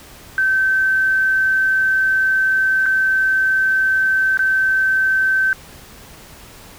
sine tone with dropouts, 1544 Hz, G6, 27 cents flat, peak -13 dBFS, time 0.38-5.53 s, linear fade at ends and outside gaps 1 ms, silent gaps 2.858-2.862 / 4.373-4.392 s, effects pink hiss -41 dBFS RMS until 6.78 s

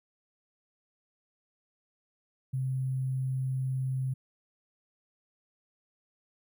sine tone with sample-and-hold, 131 Hz, C3, 2 cents sharp, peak -28 dBFS, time 2.53-4.14 s, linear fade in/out 10 ms, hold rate 11025 Hz, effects none

